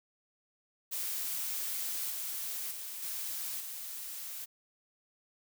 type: noise with level steps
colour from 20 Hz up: blue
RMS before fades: -36 / -38 / -42 / -38 / -42 dBFS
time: 0.91-4.46 s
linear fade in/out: 20 ms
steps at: 2.1 / 2.71 / 3.02 / 3.6 s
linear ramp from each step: 5 ms
effects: none